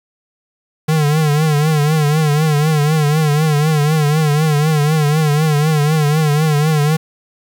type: tone with vibrato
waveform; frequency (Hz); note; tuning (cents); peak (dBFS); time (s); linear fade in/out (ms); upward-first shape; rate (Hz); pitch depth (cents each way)
square; 151.9; D#3; -41; -12; 0.88-6.97; 10; triangle; 4; 100
effects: 7-bit